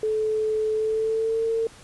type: tone with pitch glide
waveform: sine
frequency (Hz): 433.4 to 452.6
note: A4 to A4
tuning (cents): -26 to +49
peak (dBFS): -21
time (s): 0.03-1.67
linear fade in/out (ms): 2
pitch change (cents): +75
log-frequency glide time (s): 0.73-1.45
effects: pink hiss -48 dBFS RMS until 1.83 s + resampled to 24000 Hz